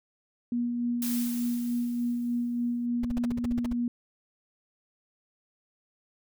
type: tone with tremolo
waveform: sine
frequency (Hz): 240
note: B3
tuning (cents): -49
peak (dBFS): -25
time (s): 0.52-3.88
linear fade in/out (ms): 2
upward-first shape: sine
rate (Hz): 3.4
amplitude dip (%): 30
type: noise with exponential decay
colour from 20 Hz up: blue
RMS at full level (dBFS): -33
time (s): 1.02-2.86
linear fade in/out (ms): 2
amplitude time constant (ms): 400
type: noise bursts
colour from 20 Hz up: brown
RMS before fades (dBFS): -32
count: 11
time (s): 3.03-3.73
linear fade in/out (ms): 5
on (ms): 20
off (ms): 48
effects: none